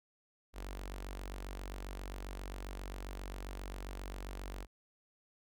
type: tone with notch filter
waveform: sawtooth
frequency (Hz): 47.48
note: F#1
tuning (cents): +45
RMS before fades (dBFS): -44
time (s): 0.53-4.67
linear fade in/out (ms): 50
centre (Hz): 130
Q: 0.54
effects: none

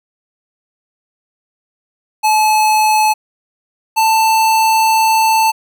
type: tone pair in turn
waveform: square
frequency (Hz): 861 / 885.7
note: A5 / A5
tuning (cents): -38 / +11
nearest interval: unison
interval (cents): 49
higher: second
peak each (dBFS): -10 / -10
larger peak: neither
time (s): 2.23-3.14 / 3.96-5.52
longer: second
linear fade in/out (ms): 20
effects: none

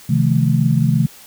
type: chord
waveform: sine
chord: F dominant seventh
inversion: second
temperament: just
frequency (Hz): 130.96 / 157.15 / 174.61 / 218.3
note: C3 / Eb3 / F3 / A3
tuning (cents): +2 / +18 / 0 / -13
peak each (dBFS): -16 / -16 / -22 / -19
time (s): 0.09-1.07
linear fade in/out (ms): 10
effects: white hiss -42 dBFS RMS until 1.26 s

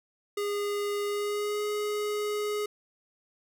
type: tone with pitch glide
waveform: square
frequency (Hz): 409.4 to 418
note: G#4 to G#4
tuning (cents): -25 to +11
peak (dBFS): -29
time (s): 0.37-2.66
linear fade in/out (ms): 5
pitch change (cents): +36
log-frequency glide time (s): 1.05-1.64
effects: none

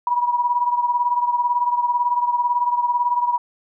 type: beating tone pair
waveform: sine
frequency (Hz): 966 / 984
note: B5 / B5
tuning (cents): -39 / -7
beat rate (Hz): 18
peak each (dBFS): -18 / -23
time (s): 0.07-3.38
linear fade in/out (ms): 2
effects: none

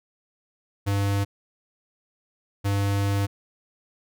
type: tone pair in turn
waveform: square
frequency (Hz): 99.9 / 99.9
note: G2 / G2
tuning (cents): +33 / +33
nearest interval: unison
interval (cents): 0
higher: neither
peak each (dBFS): -22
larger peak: neither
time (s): 0.86-1.25 / 2.64-3.27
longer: second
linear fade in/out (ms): 20
effects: none

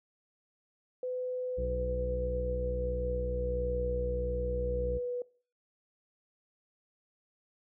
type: tone with pitch glide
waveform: sine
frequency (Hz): 504 to 491.1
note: B4 to B4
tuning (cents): +35 to -10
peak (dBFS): -32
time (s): 1.03-5.22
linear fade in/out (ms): 2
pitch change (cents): -45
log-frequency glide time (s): 1.58-3.87
type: harmonic tone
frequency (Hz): 61.5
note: B1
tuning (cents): -7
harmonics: 1 / 2 / 3 / 5 / 6 / 7 / 8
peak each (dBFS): -34 / -43 / -43 / -51 / -51 / -51 / -51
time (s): 1.57-4.99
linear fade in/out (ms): 20
effects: noise-tail reverb RT60 0.4 s tail -21 dB re dry

